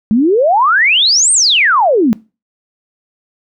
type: exponential two-way sweep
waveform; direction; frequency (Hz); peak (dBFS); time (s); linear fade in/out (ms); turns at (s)
sine; up then down; 204.5 to 8990 to 204.5; -7; 0.11-2.13; 0; 1.32
effects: noise-tail reverb RT60 0.3 s tail -22 dB re dry